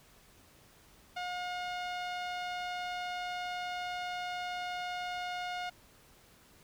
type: tone with low-pass filter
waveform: sawtooth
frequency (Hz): 718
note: F5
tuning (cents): +48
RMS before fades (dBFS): -38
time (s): 1.16-5.7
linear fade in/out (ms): 10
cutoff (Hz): 3800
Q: 1.2
effects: pink hiss -61 dBFS RMS until 6.63 s

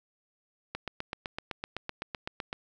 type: click train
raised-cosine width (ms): 0.3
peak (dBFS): -18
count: 15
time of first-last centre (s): 0.75-2.529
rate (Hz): 7.87
effects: none

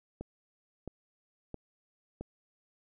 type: click train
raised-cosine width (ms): 2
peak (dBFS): -26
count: 4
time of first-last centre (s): 0.21-2.21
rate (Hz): 1.5
effects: none

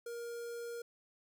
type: tone with notch filter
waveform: square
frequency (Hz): 470.6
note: A#4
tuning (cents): +16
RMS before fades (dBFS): -43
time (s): 0.06-0.82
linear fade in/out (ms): 5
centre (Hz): 2700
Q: 1
effects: none

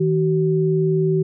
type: tone pair together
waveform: sine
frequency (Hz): 159.37 / 379.3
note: D#3 / F#4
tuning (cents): +42 / +43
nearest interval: octave + minor third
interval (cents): 1501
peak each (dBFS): -18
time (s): 0-1.23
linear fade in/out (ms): 10
effects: none

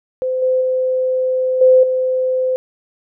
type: tone with level steps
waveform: sine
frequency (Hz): 514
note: C5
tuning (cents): -31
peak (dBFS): -16 / -12 / -14 / -6 / -14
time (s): 0.22-2.56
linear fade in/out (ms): 0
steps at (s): 0.42 / 0.61 / 1.61 / 1.83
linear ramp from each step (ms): 5
effects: none

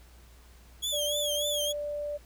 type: tone with vibrato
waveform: sawtooth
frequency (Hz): 3322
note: G#7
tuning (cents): 0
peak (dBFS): -26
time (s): 0.82-1.73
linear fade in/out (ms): 20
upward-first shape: triangle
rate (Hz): 3.4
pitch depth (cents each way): 120
type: tone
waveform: sine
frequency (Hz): 587.3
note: D5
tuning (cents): 0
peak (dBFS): -31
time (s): 0.92-2.18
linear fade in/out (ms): 20
effects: added 60 Hz sine -52 dBFS peak until 2.25 s + pink hiss -59 dBFS RMS until 2.25 s

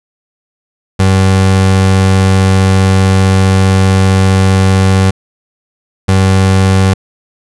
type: tone pair in turn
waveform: 30% pulse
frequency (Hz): 95.3 / 95.3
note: G2 / G2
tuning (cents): -48 / -48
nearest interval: unison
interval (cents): 0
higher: neither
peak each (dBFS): -3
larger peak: neither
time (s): 0.99-5.11 / 6.08-6.94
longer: first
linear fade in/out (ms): 10
effects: resampled to 24000 Hz

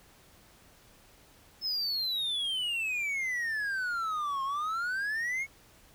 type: exponential two-way sweep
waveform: triangle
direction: down then up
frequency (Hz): 5260 to 1065 to 2218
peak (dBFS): -28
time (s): 1.61-5.47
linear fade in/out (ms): 50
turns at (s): 4.43
effects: pink hiss -59 dBFS RMS until 5.94 s

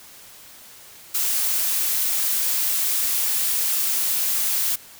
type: noise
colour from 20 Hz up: blue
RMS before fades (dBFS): -22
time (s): 1.14-4.76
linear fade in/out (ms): 10
effects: white hiss -45 dBFS RMS until 4.99 s

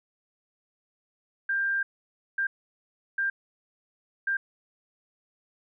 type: tone bursts at uneven times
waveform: sine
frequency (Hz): 1590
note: G6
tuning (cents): +24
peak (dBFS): -24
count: 4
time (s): 1.49-1.83 / 2.38-2.47 / 3.18-3.3 / 4.27-4.37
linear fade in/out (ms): 5
effects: none

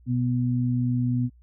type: tone pair together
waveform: sine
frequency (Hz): 123.6 / 247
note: B2 / B3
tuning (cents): +2 / 0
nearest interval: octave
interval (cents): 1198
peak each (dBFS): -23 / -25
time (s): 0.06-1.3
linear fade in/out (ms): 50
effects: added 60 Hz sine -51 dBFS peak until 1.42 s

